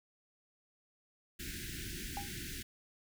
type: band-stop noise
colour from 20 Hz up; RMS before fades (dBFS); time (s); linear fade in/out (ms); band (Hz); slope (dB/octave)
pink; -43; 1.39-2.63; 10; 390 to 1500; 96
type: tone with exponential decay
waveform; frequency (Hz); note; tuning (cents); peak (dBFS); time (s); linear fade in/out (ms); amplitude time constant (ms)
triangle; 804; G5; +44; -33; 2.17-2.31; 1; 30
effects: none